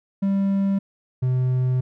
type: tone pair in turn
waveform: triangle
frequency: 196.4 / 127.57 Hz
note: G3 / C3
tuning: +4 / -43 cents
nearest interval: perfect fifth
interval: 747 cents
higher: first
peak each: -16 dBFS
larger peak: neither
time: 0.22-0.79 / 1.22-1.81 s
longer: second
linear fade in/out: 10 ms
effects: none